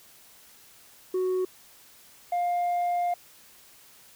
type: tone pair in turn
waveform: sine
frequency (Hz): 370 / 704.3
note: F#4 / F5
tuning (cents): 0 / +14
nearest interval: major seventh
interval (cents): 1114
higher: second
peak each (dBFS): -21 / -21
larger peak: neither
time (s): 1.14-1.45 / 2.32-3.14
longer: second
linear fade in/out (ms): 5
effects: tanh soft clip ceiling -23 dBFS + white hiss -54 dBFS RMS until 4.15 s